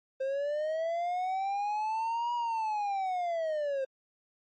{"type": "linear two-way sweep", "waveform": "triangle", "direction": "up then down", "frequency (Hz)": [525, 964, 525], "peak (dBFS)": -27, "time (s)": [0.2, 3.85], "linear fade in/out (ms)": 10, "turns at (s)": 2.34, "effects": ["MP3 32 kbps"]}